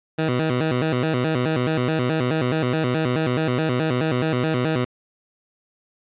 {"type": "tone with vibrato", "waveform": "15% pulse", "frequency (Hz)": 140.7, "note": "C#3", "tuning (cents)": 26, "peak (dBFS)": -13, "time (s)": [0.18, 4.85], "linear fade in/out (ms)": 10, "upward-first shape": "square", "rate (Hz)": 4.7, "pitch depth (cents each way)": 210, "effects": ["resampled to 8000 Hz", "8-bit"]}